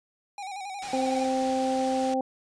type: tone with vibrato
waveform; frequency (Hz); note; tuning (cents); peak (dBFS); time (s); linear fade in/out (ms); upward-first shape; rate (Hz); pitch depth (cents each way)
square; 784; G5; 0; -35; 0.38-1.26; 2; square; 11; 62
type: low-pass noise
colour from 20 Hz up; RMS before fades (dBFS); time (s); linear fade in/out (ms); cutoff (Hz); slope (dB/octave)
white; -42; 0.82-2.14; 2; 6100; 12
type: harmonic tone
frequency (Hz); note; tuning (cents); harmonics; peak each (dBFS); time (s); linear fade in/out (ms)
261.7; C4; 0; 1 / 2 / 3; -28 / -28 / -28; 0.93-2.21; 2
effects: resampled to 22050 Hz